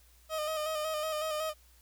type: tone with vibrato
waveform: 30% pulse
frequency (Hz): 620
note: D#5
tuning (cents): -6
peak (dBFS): -29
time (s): 0.29-1.54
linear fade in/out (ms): 50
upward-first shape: square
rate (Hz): 5.4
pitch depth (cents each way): 34
effects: added 60 Hz sine -60 dBFS peak until 1.81 s + white hiss -64 dBFS RMS until 1.81 s